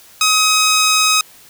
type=tone; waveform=10% pulse; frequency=1266 Hz; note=D#6; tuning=30 cents sharp; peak=-3 dBFS; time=0.21-1.21 s; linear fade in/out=2 ms; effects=white hiss -44 dBFS RMS until 1.49 s